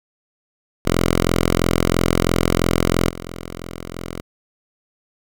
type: tone with level steps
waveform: 5% pulse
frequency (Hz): 43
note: F1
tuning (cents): -26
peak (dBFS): -4 / -19 / -17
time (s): 0.85-4.21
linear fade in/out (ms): 10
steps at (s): 3.09 / 3.96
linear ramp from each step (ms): 5
effects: none